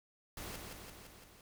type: noise with echo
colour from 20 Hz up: pink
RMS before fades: -45 dBFS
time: 0.37-0.56 s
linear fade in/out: 2 ms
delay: 170 ms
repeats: 5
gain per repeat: -3 dB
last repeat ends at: 1.41 s
effects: none